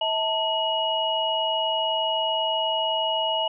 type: tone cluster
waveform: sine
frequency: 643 / 892 / 2902 Hz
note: E5 / A5 / F#7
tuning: -43 / +23 / -34 cents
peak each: -27 / -27 / -25 dBFS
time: 0.01-3.48 s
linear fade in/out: 5 ms
effects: none